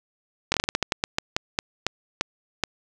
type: slowing click train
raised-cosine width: 0.2 ms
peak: -4 dBFS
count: 16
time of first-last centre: 0.52-2.637 s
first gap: 21 ms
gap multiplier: 1.24
effects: none